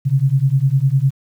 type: beating tone pair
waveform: sine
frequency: 130.81 / 140.71 Hz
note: C3 / C#3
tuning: 0 / +26 cents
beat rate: 9.9 Hz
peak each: -15 dBFS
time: 0.05-1.11 s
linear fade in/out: 20 ms
effects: 8-bit